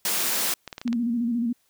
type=high-pass noise; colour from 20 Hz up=white; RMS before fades=-25 dBFS; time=0.05-0.54 s; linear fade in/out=2 ms; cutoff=160 Hz; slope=48 dB/octave
type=clicks; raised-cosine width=0.2 ms; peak=-18 dBFS; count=6; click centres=0.677 / 0.728 / 0.781 / 0.815 / 0.878 / 0.929 s
type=tone with vibrato; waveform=sine; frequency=236.1 Hz; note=A#3; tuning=22 cents sharp; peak=-22 dBFS; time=0.85-1.53 s; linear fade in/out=10 ms; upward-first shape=square; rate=14 Hz; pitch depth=52 cents each way
effects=white hiss -67 dBFS RMS until 1.69 s